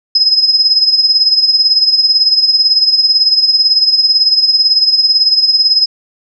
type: tone with tremolo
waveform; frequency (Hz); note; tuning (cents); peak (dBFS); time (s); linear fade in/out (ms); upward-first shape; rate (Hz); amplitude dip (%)
sine; 5090; D#8; +39; -4; 0.15-5.86; 5; sine; 18; 65
effects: none